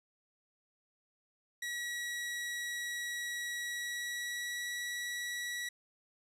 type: tone with pitch glide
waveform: sawtooth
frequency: 1922 to 1935.4 Hz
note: B6 to B6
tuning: -48 to -36 cents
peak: -33 dBFS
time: 1.62-5.69 s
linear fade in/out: 5 ms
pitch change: +12 cents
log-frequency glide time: 3.57-4.69 s
effects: low-pass 12000 Hz 12 dB/octave + 11-bit